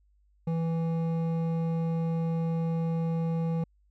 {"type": "tone with hard clipping", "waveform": "sine", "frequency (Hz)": 164.81, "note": "E3", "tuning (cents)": 0, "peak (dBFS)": -28, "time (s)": [0.47, 3.64], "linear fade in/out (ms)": 5, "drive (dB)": 10, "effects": ["added 50 Hz sine -62 dBFS peak until 3.9 s"]}